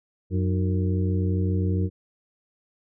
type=harmonic tone with a mistuned harmonic; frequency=92.5 Hz; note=F#2; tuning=in tune; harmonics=1 / 2 / 3 / 4 / 5; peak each=-22 / -28 / -32 / -34 / -36 dBFS; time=0.3-1.9 s; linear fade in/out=50 ms; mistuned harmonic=3; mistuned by=+150 cents; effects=none